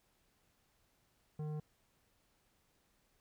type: tone with tanh clipping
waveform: sine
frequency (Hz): 152.1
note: D#3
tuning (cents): -39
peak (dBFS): -40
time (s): 1.39-1.6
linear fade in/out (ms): 5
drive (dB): 12
effects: pink hiss -75 dBFS RMS until 3.2 s

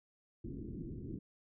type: low-pass noise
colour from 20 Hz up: white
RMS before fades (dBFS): -44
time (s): 0.44-1.19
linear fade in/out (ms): 5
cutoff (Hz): 350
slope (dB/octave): 48
effects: none

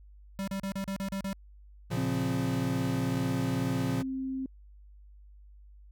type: tone bursts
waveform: square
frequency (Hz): 194.8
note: G3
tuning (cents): -11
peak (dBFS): -32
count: 8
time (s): 0.39-1.329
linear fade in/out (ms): 0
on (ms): 85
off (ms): 37
type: chord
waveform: square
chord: Bb minor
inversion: none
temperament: equal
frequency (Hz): 116.54 / 138.59 / 174.61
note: Bb2 / Db3 / F3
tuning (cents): 0 / 0 / 0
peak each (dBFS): -34 / -35 / -35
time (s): 1.9-4.03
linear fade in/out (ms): 20
type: tone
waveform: sine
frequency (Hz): 264.1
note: C4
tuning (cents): +16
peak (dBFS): -31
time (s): 1.97-4.46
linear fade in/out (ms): 2
effects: added 50 Hz sine -50 dBFS peak until 5.91 s

